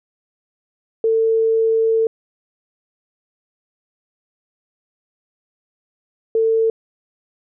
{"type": "tone bursts at uneven times", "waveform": "sine", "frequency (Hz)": 448.3, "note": "A4", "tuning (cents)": 32, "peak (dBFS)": -13, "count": 2, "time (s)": [[1.04, 2.07], [6.35, 6.7]], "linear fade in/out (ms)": 2, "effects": []}